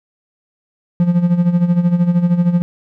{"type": "tone with tremolo", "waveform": "triangle", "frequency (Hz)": 174.61, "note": "F3", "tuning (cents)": 0, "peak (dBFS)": -6, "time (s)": [1, 2.62], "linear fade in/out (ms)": 0, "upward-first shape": "sine", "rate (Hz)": 13, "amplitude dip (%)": 70, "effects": []}